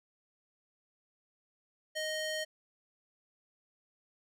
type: tone with band-pass filter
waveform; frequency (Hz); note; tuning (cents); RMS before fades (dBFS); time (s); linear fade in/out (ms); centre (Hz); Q
square; 622.3; D#5; 0; -36; 1.95-2.45; 20; 3500; 0.51
effects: none